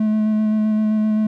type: tone with vibrato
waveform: triangle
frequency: 215.2 Hz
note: A3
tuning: 38 cents flat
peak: -13 dBFS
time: 0-1.27 s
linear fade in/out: 5 ms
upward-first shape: square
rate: 7.7 Hz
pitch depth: 10 cents each way
effects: none